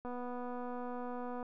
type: click train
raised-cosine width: 1 ms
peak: -30 dBFS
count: 340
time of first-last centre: 0.05-1.428 s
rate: 246 Hz
effects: none